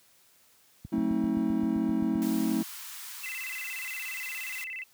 click train, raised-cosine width 5 ms, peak -27 dBFS, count 11, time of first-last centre 0.85-2.154 s, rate 7.67 Hz
triangle chord, F# diminished seventh, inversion none, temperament just, 185 / 222 / 266.4 / 319.7 Hz, F#3 / A3 / C4 / Eb4, 0 / +16 / +31 / +47 cents, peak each -33 / -27 / -29 / -28 dBFS, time 0.92-2.63 s, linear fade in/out 10 ms
white high-pass noise, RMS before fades -42 dBFS, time 2.22-4.64 s, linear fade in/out 0 ms, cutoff 910 Hz, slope 48 dB/octave
sine tone with vibrato, 2327 Hz, D7, 17 cents flat, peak -35 dBFS, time 3.23-4.84 s, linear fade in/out 10 ms, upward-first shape square, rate 17 Hz, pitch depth 230 cents each way
effects white hiss -62 dBFS RMS until 4.93 s + high-pass 60 Hz 12 dB/octave

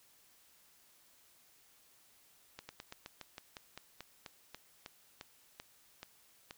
slowing click train, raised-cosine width 0.2 ms, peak -28 dBFS, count 17, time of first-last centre 2.59-6.509 s, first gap 100 ms, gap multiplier 1.11, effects white hiss -66 dBFS RMS until 6.57 s

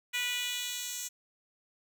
10% pulse tone with high-pass filter sweep, 490 Hz, B4, 14 cents flat, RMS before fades -35 dBFS, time 0.13-1.09 s, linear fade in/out 20 ms, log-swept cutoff 2300 to 5700 Hz, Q 1.8, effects none

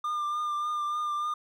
triangle tone with vibrato, 1200 Hz, D6, 37 cents sharp, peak -26 dBFS, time 0.04-1.34 s, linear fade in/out 5 ms, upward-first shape triangle, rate 3.4 Hz, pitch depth 28 cents each way, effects none

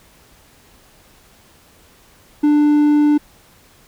triangle tone, 296.1 Hz, D4, 14 cents sharp, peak -8 dBFS, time 2.43-3.18 s, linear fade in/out 10 ms, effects pink hiss -50 dBFS RMS until 3.87 s

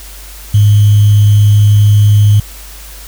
sine tone with sample-and-hold, 103.83 Hz, G#2, in tune, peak -3 dBFS, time 0.54-2.4 s, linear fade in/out 5 ms, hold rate 3150 Hz, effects added 50 Hz sine -30 dBFS peak until 3.07 s + white hiss -33 dBFS RMS until 3.07 s

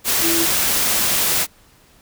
sine tone in noise, 333.4 Hz, E4, 20 cents sharp, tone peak -20 dBFS, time 0.21-0.47 s, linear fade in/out 50 ms, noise white, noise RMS -18 dBFS, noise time 0.04-1.47 s, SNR -5 dB, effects pink hiss -52 dBFS RMS until 2.01 s

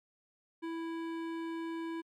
sine tone with hard clipping, 329.9 Hz, E4, 1 cent sharp, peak -38 dBFS, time 0.62-2.02 s, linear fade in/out 20 ms, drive 15 dB, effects MP3 96 kbps

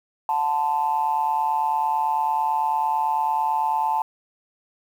sine tone with amplitude modulation, 880 Hz, A5, in tune, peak -15 dBFS, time 0.29-4.02 s, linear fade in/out 2 ms, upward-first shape sine, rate 149 Hz, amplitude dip 85%, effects tanh soft clip ceiling -11 dBFS + 8-bit

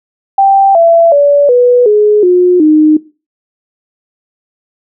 sine tone with pitch steps, 784 / 670.8 / 573.9 / 491 / 420.1 / 359.5 / 307.6 Hz, G5 / E5 / D5 / B4 / G#4 / F#4 / D#4, 0 / +30 / -40 / -10 / +20 / -50 / -20 cents, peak -3 dBFS, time 0.38-2.97 s, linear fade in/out 5 ms, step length 370 ms, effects noise-tail reverb RT60 0.3 s tail -18 dB re dry

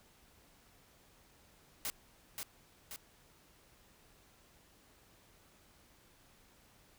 white noise with echo, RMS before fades -38 dBFS, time 1.85-1.9 s, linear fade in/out 0 ms, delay 530 ms, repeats 2, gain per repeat -4 dB, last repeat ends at 2.96 s, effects pink hiss -65 dBFS RMS until 6.98 s

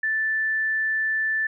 sine tone, 1760 Hz, A6, in tune, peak -21 dBFS, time 0.03-1.47 s, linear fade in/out 5 ms, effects none

